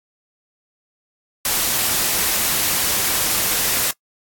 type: noise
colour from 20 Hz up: white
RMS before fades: -19 dBFS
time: 1.45-3.91 s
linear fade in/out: 2 ms
effects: noise-tail reverb RT60 0.1 s tail -23 dB re dry + AAC 64 kbps